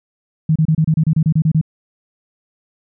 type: tone bursts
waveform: sine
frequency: 157.8 Hz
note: D#3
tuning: 25 cents sharp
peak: -10 dBFS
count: 12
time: 0.49-1.613 s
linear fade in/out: 5 ms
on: 67 ms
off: 29 ms
effects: none